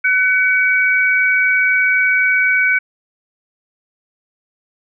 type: tone pair together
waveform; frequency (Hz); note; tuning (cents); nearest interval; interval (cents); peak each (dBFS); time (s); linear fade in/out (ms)
sine; 1505.8 / 2262; F#6 / C#7; +30 / +34; perfect fifth; 704; -14; 0.04-2.79; 10
effects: none